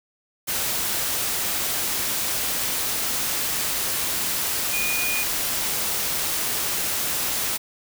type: tone in noise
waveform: sine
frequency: 2452 Hz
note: D#7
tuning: 26 cents flat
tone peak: -25 dBFS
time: 4.72-5.24 s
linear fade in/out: 20 ms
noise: white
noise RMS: -25 dBFS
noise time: 0.47-7.58 s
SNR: -3 dB
effects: none